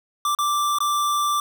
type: tone with dropouts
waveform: square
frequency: 1174.7 Hz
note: D6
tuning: in tune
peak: -20 dBFS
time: 0.25-1.4 s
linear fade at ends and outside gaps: 2 ms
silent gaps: 0.35-0.387 / 0.786-0.804 s
effects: none